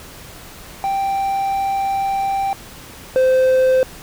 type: tone pair in turn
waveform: triangle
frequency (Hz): 784 / 518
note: G5 / C5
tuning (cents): 0 / -17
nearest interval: perfect fifth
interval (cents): 717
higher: first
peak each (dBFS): -15 / -9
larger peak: second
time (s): 0.84-2.53 / 3.16-3.83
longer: first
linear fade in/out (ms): 0
effects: pink hiss -38 dBFS RMS until 4.02 s